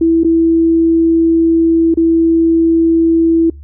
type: tone with dropouts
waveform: sine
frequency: 329.6 Hz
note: E4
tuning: in tune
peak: -7 dBFS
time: 0.01-3.5 s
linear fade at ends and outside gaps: 5 ms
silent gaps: 0.235-0.245 / 1.942-1.972 s
effects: noise-tail reverb RT60 0.2 s tail -26 dB re dry + added 72 Hz sine -30 dBFS peak until 3.63 s